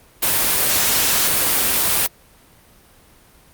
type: noise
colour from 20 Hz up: white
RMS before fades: -17 dBFS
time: 0.22-2.07 s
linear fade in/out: 10 ms
effects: pink hiss -50 dBFS RMS until 3.53 s + Opus 32 kbps